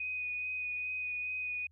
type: tone with vibrato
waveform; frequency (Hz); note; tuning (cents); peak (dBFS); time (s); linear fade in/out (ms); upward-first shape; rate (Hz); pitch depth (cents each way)
sine; 2489; D#7; 0; -34; 0-1.67; 5; sine; 2.4; 14
effects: added 80 Hz sine -62 dBFS peak until 1.71 s